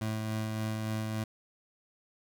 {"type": "tone with tremolo", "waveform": "25% pulse", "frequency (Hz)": 109.3, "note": "A2", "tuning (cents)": -11, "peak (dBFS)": -27, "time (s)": [0.01, 1.24], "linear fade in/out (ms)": 5, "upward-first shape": "sine", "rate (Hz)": 3.5, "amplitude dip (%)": 25, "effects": []}